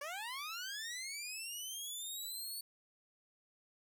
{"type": "linear sweep", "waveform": "15% pulse", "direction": "up", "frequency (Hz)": [550, 4476], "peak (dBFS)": -35, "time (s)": [0.01, 2.61], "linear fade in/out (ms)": 5, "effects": []}